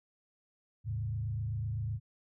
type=tone with frequency modulation; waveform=sine; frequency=107.7 Hz; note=A2; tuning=37 cents flat; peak=-32 dBFS; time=0.84-2 s; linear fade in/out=50 ms; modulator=27.9 Hz; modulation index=0.85; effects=none